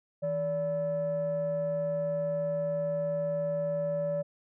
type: tone pair together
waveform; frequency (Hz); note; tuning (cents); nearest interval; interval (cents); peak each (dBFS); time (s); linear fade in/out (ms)
sine; 161.92 / 577; E3 / D5; -31 / -31; octave + minor seventh; 2200; -34 / -27; 0.22-4.23; 20
effects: tanh soft clip ceiling -24 dBFS